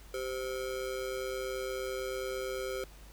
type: ring-modulated tone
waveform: square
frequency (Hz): 453.5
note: A#4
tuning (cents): -48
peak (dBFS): -32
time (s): 0.14-2.84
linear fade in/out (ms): 0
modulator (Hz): 64.5
effects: added 50 Hz sine -50 dBFS peak until 3.12 s + pink hiss -57 dBFS RMS until 3.12 s